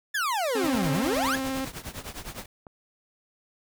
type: exponential two-way sweep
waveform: 40% pulse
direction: down then up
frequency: 1791 to 135.1 to 1791 Hz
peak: -24 dBFS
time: 0.14-1.36 s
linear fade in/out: 10 ms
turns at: 0.92 s
type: tone with vibrato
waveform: sawtooth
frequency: 265.5 Hz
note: C4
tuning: 25 cents sharp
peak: -24 dBFS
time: 0.55-1.65 s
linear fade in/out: 5 ms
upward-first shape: sine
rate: 18 Hz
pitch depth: 13 cents each way
type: noise with tremolo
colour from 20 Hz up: pink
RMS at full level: -35 dBFS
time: 0.63-2.46 s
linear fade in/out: 5 ms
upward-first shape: triangle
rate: 9.8 Hz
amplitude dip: 90%
type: click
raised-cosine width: 1 ms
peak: -30 dBFS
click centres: 2.668 s
effects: none